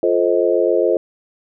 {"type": "chord", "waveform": "sine", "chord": "F dominant seventh", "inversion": "none", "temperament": "just", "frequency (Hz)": [349.2, 436.5, 523.8, 628.6], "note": ["F4", "A4", "C5", "Eb5"], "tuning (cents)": [0, -14, 2, 18], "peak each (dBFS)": [-18, -18, -18, -20], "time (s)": [0.03, 0.97], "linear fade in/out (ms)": 2, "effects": []}